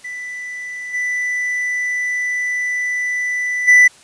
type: tone with level steps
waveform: triangle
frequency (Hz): 1985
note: B6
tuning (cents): +8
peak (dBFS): -24 / -16 / -4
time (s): 0.04-3.88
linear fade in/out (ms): 10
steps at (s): 0.93 / 3.67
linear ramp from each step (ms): 20
effects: white hiss -46 dBFS RMS until 4.03 s + resampled to 22050 Hz